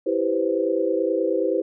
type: chord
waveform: sine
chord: C major seventh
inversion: first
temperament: equal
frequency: 329.6 / 392 / 493.9 / 523.3 Hz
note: E4 / G4 / B4 / C5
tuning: 0 / 0 / 0 / 0 cents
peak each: -25 dBFS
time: 0.06-1.62 s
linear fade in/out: 10 ms
effects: none